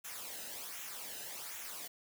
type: noise with flanger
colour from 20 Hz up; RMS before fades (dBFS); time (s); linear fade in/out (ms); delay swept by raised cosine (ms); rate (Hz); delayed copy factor
white; -45; 0.04-1.88; 10; 0.21 to 0.9; 1.3; -0.6
effects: none